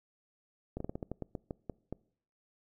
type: slowing click train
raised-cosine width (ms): 2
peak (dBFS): -24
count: 12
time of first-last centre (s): 0.77-1.926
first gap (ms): 34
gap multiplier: 1.21
effects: noise-tail reverb RT60 0.6 s tail -24 dB re dry